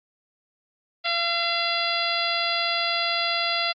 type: harmonic tone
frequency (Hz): 683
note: F5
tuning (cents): -39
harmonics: 1 / 2 / 3 / 4 / 5 / 6 / 7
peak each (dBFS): -30 / -30 / -30 / -30 / -30 / -30 / -30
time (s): 1.04-3.73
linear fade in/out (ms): 20
effects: Opus 32 kbps